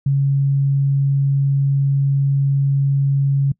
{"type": "tone", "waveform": "sine", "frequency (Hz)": 138.59, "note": "C#3", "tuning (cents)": 0, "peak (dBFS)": -13, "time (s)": [0.06, 3.52], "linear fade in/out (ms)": 5, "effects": ["noise-tail reverb RT60 0.1 s tail -24 dB re dry"]}